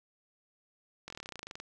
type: slowing click train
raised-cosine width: 0.2 ms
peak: -25 dBFS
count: 17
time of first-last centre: 1.08-1.6 s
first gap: 22 ms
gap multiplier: 1.05
effects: none